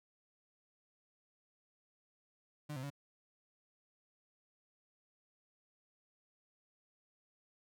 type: tone with pitch steps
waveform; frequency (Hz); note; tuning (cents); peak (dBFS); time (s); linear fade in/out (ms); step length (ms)
35% pulse; 149.2 / 130.1 / 141.9; D3 / C3 / C#3; +28 / -9 / +41; -39; 2.69-2.903; 10; 71
effects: none